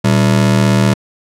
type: ring-modulated tone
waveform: 40% pulse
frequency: 155.6 Hz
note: D#3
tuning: in tune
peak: -5 dBFS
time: 0.04-0.94 s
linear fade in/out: 10 ms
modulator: 37.9 Hz
effects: low-pass 10000 Hz 12 dB/octave